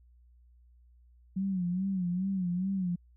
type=tone with vibrato; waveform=sine; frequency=185 Hz; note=F#3; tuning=in tune; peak=-28 dBFS; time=1.36-2.96 s; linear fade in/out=10 ms; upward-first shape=sine; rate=2.4 Hz; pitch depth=100 cents each way; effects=added 60 Hz sine -57 dBFS peak until 3.16 s